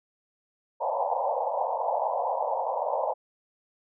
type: band-pass noise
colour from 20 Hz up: white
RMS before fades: -28 dBFS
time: 0.8-3.14 s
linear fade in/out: 20 ms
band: 500 to 970 Hz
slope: 96 dB/octave
effects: none